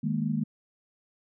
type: chord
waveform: sine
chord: D# suspended fourth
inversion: none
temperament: equal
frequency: 155.56 / 207.7 / 233.1 Hz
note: D#3 / G#3 / A#3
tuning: 0 / 0 / 0 cents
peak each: -30 dBFS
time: 0.03-0.44 s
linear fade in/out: 10 ms
effects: none